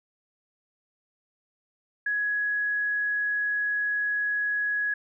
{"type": "tone", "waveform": "sine", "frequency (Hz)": 1674, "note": "G#6", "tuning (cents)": 13, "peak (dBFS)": -24, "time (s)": [2.06, 4.94], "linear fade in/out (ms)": 5, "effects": []}